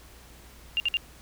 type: tone bursts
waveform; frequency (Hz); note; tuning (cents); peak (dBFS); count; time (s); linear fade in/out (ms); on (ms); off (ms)
sine; 2794; F7; 0; -22; 3; 0.77-0.97; 0; 30; 55
effects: added 60 Hz sine -51 dBFS peak until 1.21 s + pink hiss -52 dBFS RMS until 1.21 s